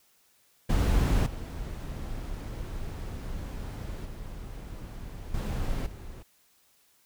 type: noise with level steps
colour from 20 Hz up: brown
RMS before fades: -23 / -36 / -40 / -30 / -42 dBFS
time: 0.69-6.23 s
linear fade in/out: 10 ms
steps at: 1.26 / 4.05 / 5.34 / 5.86 s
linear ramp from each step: 5 ms
effects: white hiss -65 dBFS RMS until 7.05 s